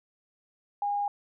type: tone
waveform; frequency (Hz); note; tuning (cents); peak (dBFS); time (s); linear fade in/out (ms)
sine; 815; G#5; -33; -26; 0.82-1.08; 2
effects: none